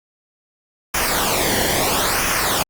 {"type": "noise with flanger", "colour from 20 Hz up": "pink", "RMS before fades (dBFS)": -19, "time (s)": [0.94, 2.63], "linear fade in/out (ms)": 5, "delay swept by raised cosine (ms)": [0.24, 0.8], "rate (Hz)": 0.75, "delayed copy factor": -0.65, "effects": ["Opus 48 kbps"]}